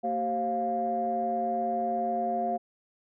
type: tone cluster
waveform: sine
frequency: 228.3 / 385.5 / 532 / 701 Hz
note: A#3 / G4 / C5 / F5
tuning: -36 / -29 / +29 / +6 cents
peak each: -34 / -36 / -36 / -27 dBFS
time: 0.03-2.58 s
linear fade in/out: 20 ms
effects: tanh soft clip ceiling -17 dBFS